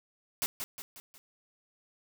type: noise with echo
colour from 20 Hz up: white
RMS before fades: -31 dBFS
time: 0.42-0.46 s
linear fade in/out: 0 ms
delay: 180 ms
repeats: 4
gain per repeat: -6 dB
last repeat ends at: 1.18 s
effects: none